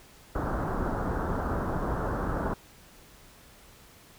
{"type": "low-pass noise", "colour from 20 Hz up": "pink", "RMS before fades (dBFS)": -30, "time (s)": [0.35, 2.54], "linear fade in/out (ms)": 5, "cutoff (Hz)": 1500, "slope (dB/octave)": 48, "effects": ["pink hiss -54 dBFS RMS until 4.18 s"]}